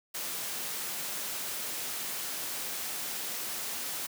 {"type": "noise", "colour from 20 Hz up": "white", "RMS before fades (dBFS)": -36, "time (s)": [0.14, 4.07], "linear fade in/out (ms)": 10, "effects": ["high-pass 150 Hz 12 dB/octave"]}